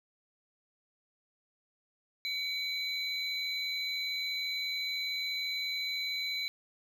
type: tone pair together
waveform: triangle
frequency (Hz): 2263 / 4008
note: C#7 / B7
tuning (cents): +35 / +25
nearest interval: minor seventh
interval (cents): 990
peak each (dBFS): -35 / -33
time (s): 2.25-6.48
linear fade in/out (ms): 0
effects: 11-bit